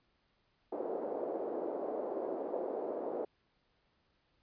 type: band-pass noise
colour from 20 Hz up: white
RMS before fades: -38 dBFS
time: 0.72-3.25 s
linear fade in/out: 5 ms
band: 340 to 590 Hz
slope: 24 dB/octave
effects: pink hiss -75 dBFS RMS until 4.42 s + resampled to 11025 Hz